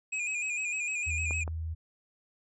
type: tone with vibrato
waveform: square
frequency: 2489 Hz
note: D#7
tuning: in tune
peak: -31 dBFS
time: 0.12-1.44 s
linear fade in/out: 10 ms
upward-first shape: square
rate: 6.6 Hz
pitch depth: 45 cents each way
type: tone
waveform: sine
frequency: 80.8 Hz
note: E2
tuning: 34 cents flat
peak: -32 dBFS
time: 1.06-1.75 s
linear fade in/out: 20 ms
type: clicks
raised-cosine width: 1 ms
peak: -25 dBFS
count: 2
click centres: 1.309 / 1.478 s
effects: resampled to 24000 Hz